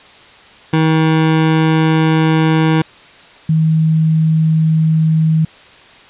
25% pulse / sine tone pair in turn, 159 / 159 Hz, D#3 / D#3, +38 / +38 cents, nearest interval unison, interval 0 cents, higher neither, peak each -6 / -9 dBFS, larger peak first, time 0.73-2.82 / 3.49-5.45 s, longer first, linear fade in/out 5 ms, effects white hiss -41 dBFS RMS until 6.09 s + resampled to 8000 Hz

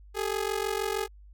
sawtooth ring-modulated tone, 416.4 Hz, G#4, 5 cents sharp, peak -21 dBFS, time 0.14-1.08 s, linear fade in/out 50 ms, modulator 23.2 Hz, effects added 50 Hz sine -48 dBFS peak until 1.33 s

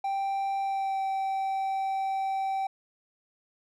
triangle tone with pitch glide, 784 to 774.1 Hz, G5 to G5, 0 to -22 cents, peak -25 dBFS, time 0.04-2.67 s, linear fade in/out 5 ms, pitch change -22 cents, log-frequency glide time 0.61-1.01 s, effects none

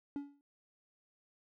triangle tone with exponential decay, 284 Hz, C#4, 42 cents sharp, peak -32 dBFS, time 0.16-0.41 s, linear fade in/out 1 ms, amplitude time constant 54 ms, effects none

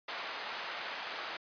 pink band-pass noise, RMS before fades -41 dBFS, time 0.08-1.37 s, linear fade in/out 5 ms, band 790 to 3900 Hz, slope 12 dB/octave, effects resampled to 11025 Hz

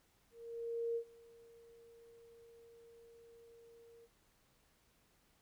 sine tone with ADSR envelope, 464.5 Hz, A#4, 6 cents flat, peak -34 dBFS, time 0.31-4.08 s, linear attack 650 ms, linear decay 80 ms, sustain -24 dB, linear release 40 ms, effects pink hiss -73 dBFS RMS until 5.41 s

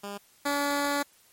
10% pulse tone pair in turn, 202 / 285.7 Hz, G#3 / D4, -48 / -48 cents, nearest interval tritone, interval 600 cents, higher second, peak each -27 / -17 dBFS, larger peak second, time 0.03-0.18 / 0.45-1.03 s, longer second, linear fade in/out 10 ms, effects white hiss -60 dBFS RMS until 1.32 s + MP3 64 kbps

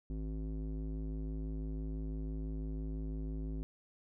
square tone with low-pass filter, 53 Hz, G#1, 36 cents sharp, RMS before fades -39 dBFS, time 0.1-3.63 s, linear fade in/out 0 ms, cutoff 300 Hz, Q 2.1, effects none

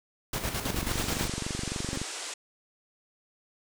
pink noise with tremolo, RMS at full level -31 dBFS, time 0.33-1.28 s, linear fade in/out 5 ms, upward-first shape square, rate 9.3 Hz, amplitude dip 50%
click train, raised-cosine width 3 ms, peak -20 dBFS, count 33, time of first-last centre 0.66-2.016 s, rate 23.6 Hz
white band-pass noise, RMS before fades -38 dBFS, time 0.9-2.34 s, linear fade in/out 5 ms, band 300 to 9000 Hz, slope 48 dB/octave
sawtooth tone with exponential growth, 273.8 Hz, C#4, 21 cents flat, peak -28 dBFS, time 1.84-1.96 s, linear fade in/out 0 ms, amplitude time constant 24 ms
effects none

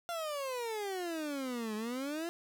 30% pulse exponential two-way sweep, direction down then up, 698.5 to 210 to 347.5 Hz, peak -33 dBFS, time 0.09-2.29 s, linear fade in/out 0 ms, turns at 1.75 s, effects none

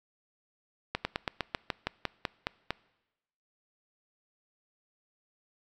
slowing click train, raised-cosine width 0.3 ms, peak -13 dBFS, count 12, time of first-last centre 0.95-2.706 s, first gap 100 ms, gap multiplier 1.09, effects noise-tail reverb RT60 1.0 s tail -23 dB re dry

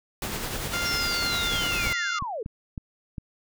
pink noise with tremolo, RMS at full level -30 dBFS, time 0.22-1.93 s, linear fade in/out 2 ms, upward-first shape sine, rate 10 Hz, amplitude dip 35%
harmonic tone, 698.5 Hz, F5, in tune, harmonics 2 / 3 / 4 / 5 / 6 / 7 / 8 / 9 / 10, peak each -30 / -34 / -36 / -38 / -40 / -41 / -42 / -43 / -44 dBFS, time 0.73-2.19 s, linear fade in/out 5 ms
sine linear sweep, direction down, 5588 to 397.7 Hz, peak -29 dBFS, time 0.85-2.43 s, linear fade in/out 5 ms
clicks, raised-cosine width 5 ms, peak -21 dBFS, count 5, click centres 1.871 / 2.224 / 2.461 / 2.778 / 3.182 s
effects none

